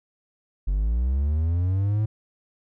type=linear sweep; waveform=triangle; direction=up; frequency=45.1 to 109.6 Hz; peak=-18 dBFS; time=0.67-2.06 s; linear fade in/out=10 ms; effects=none